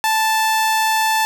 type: tone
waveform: sawtooth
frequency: 879 Hz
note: A5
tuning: 2 cents flat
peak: -11 dBFS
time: 0.04-1.25 s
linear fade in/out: 0 ms
effects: none